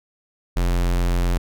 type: tone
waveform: square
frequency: 43.84 Hz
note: F1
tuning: 7 cents sharp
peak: -18 dBFS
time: 0.56-1.38 s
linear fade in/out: 10 ms
effects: none